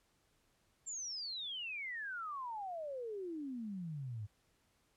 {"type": "exponential sweep", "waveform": "sine", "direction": "down", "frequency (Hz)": [7459, 99.9], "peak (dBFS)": -40, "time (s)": [0.86, 4.27], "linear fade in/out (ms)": 20, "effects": ["pink hiss -75 dBFS RMS until 4.96 s", "low-pass 12000 Hz 12 dB/octave"]}